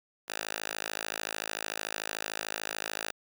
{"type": "tone with high-pass filter", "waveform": "5% pulse", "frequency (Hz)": 53.5, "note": "A1", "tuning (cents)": -48, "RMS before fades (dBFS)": -37, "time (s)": [0.28, 3.12], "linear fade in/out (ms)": 5, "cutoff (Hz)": 970, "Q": 0.53, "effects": ["Opus 48 kbps"]}